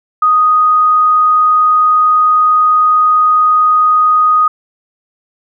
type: tone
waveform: sine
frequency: 1244.5 Hz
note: D#6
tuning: in tune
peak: -6 dBFS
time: 0.22-4.48 s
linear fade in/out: 5 ms
effects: none